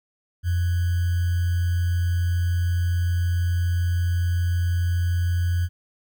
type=tone with sample-and-hold; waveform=sine; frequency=87.31 Hz; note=F2; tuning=in tune; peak=-19 dBFS; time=0.43-5.69 s; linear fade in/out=50 ms; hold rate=1575 Hz; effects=none